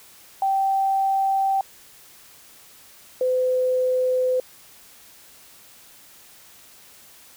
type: tone pair in turn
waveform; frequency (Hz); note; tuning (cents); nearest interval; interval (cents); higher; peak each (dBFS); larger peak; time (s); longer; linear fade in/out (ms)
sine; 778 / 508.8; G5 / C5; -13 / -48; perfect fifth; 735; first; -18; neither; 0.42-1.61 / 3.21-4.4; neither; 2
effects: white hiss -49 dBFS RMS until 7.36 s